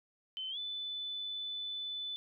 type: tone with pitch glide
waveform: sine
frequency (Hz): 3064 to 3499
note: G7 to A7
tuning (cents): -40 to -10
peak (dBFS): -37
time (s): 0.37-2.16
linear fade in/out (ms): 0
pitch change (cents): +230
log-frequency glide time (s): 0.5-0.58
effects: none